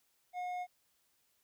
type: tone with hard clipping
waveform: sine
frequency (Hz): 721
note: F#5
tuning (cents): -45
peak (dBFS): -38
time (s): 0.33-0.67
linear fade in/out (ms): 50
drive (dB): 6
effects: white hiss -75 dBFS RMS until 1.43 s